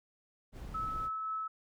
brown noise, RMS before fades -44 dBFS, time 0.52-1.1 s, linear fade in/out 50 ms
sine tone with tremolo, 1300 Hz, E6, 24 cents flat, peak -33 dBFS, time 0.74-1.48 s, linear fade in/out 10 ms, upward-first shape triangle, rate 3.8 Hz, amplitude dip 25%
effects none

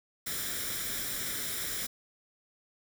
white noise with comb filter, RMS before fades -35 dBFS, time 0.26-1.87 s, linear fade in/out 10 ms, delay 0.55 ms, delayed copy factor +0.65, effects none

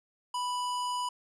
square tone, 987.8 Hz, B5, in tune, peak -31 dBFS, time 0.34-1.09 s, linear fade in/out 5 ms, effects resampled to 24000 Hz

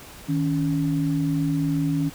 sine tone pair together, 157.14 / 280 Hz, D#3 / C#4, +17 / +18 cents, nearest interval minor seventh, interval 1001 cents, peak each -23 dBFS, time 0.28-2.1 s, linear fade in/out 20 ms, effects pink hiss -43 dBFS RMS until 2.14 s

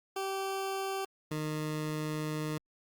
20% pulse tone pair in turn, 387.4 / 153.74 Hz, G4 / D#3, -20 / -20 cents, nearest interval octave + major third, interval 1600 cents, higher first, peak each -28 dBFS, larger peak neither, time 0.16-1.05 / 1.31-2.58 s, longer second, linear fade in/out 5 ms, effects Opus 48 kbps

